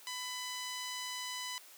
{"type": "tone with band-pass filter", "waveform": "sawtooth", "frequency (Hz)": 1000, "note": "B5", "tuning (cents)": 21, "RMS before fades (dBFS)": -41, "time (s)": [0.07, 1.58], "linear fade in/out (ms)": 0, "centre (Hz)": 5300, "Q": 0.72, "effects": ["white hiss -56 dBFS RMS until 1.77 s", "high-pass 400 Hz 12 dB/octave"]}